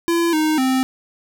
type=tone with pitch steps; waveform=square; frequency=338.5 / 310.4 / 260.7 Hz; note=E4 / D#4 / C4; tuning=+46 / -4 / -6 cents; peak=-16 dBFS; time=0.08-0.83 s; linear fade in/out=0 ms; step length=250 ms; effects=none